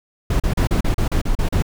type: noise bursts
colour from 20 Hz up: brown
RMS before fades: -17 dBFS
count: 10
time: 0.3-1.624 s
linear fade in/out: 5 ms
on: 100 ms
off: 36 ms
effects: none